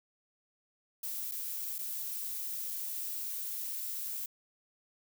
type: noise with dropouts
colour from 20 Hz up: violet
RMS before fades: -38 dBFS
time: 1.03-4.26 s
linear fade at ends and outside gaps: 5 ms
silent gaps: 1.314-1.318 / 1.784-1.788 s
effects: none